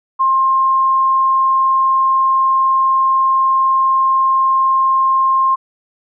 sine tone, 1061 Hz, C6, 24 cents sharp, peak -10 dBFS, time 0.19-5.56 s, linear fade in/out 20 ms, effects none

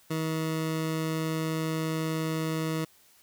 20% pulse tone, 159.5 Hz, D#3, 43 cents sharp, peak -23 dBFS, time 0.1-2.85 s, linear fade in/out 10 ms, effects white hiss -60 dBFS RMS until 3.22 s

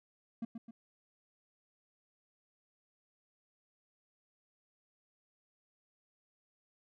triangle tone with echo, 229.6 Hz, A#3, 26 cents flat, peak -33 dBFS, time 0.42-0.45 s, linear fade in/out 5 ms, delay 130 ms, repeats 2, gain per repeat -6 dB, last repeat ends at 0.71 s, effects none

